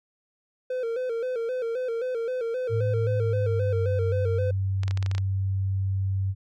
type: tone with vibrato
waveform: triangle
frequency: 483.3 Hz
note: B4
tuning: 38 cents flat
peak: -24 dBFS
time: 0.7-4.51 s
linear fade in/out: 5 ms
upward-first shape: square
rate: 3.8 Hz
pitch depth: 88 cents each way
type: tone with pitch glide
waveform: sine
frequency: 107.6 to 96.42 Hz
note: A2 to G2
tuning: -38 to -28 cents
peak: -23 dBFS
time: 2.69-6.35 s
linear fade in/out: 50 ms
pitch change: -190 cents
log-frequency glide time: 3.12-3.89 s
type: clicks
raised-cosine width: 0.2 ms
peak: -18 dBFS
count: 9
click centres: 4.834 / 4.88 / 4.91 / 4.974 / 5.027 / 5.062 / 5.114 / 5.15 / 5.181 s
effects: none